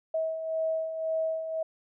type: beating tone pair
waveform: sine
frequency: 641 / 642.9 Hz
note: E5 / E5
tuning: -49 / -43 cents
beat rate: 1.9 Hz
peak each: -36 / -28 dBFS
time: 0.14-1.63 s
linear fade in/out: 5 ms
effects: none